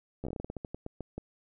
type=slowing click train; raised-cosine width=2 ms; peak=-24 dBFS; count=16; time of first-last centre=0.24-1.18 s; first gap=12 ms; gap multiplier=1.21; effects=none